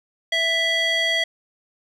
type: tone with band-pass filter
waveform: square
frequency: 659.3 Hz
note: E5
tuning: in tune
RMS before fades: -21 dBFS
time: 0.32-1.24 s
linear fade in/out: 5 ms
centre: 2700 Hz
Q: 7.9
effects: none